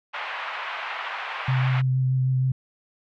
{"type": "band-pass noise", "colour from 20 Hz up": "pink", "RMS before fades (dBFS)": -32, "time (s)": [0.13, 1.82], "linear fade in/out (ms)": 20, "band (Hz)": [800, 2800], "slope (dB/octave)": 24}
{"type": "tone with vibrato", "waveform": "sine", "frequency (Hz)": 129.9, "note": "C3", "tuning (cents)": -12, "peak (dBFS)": -19, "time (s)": [1.48, 2.52], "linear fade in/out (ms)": 5, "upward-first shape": "triangle", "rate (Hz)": 6.4, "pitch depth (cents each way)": 18}
{"effects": []}